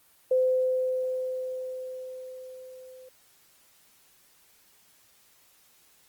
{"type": "tone with level ramp", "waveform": "sine", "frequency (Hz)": 513, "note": "C5", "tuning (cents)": -34, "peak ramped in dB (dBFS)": [-19, -46], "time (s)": [0.31, 3.09], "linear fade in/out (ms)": 5, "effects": ["white hiss -61 dBFS RMS until 6.08 s", "Opus 24 kbps"]}